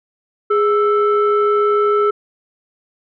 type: tone pair together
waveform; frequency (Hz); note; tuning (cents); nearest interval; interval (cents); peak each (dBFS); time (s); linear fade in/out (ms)
sine; 414.1 / 1321; G#4 / E6; -5 / +3; octave + minor sixth; 2008; -12 / -15; 0.5-2.11; 10
effects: tanh soft clip ceiling -7 dBFS